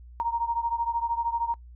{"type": "beating tone pair", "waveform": "sine", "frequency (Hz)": [929, 942], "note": ["A#5", "A#5"], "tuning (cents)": [-6, 18], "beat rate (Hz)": 13, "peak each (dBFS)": [-27, -29], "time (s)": [0.2, 1.54], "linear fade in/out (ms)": 0, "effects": ["noise-tail reverb RT60 0.1 s tail -22 dB re dry", "added 60 Hz sine -44 dBFS peak until 1.75 s"]}